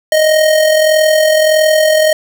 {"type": "tone with amplitude modulation", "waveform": "square", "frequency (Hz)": 622.3, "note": "D#5", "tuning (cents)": 0, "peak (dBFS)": -6, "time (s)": [0.12, 2.13], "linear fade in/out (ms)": 2, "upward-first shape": "sine", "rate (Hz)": 41.6, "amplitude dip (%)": 45, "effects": []}